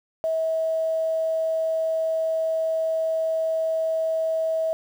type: tone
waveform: sine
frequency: 645 Hz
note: E5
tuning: 38 cents flat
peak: -21 dBFS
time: 0.24-4.73 s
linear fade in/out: 0 ms
effects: 8-bit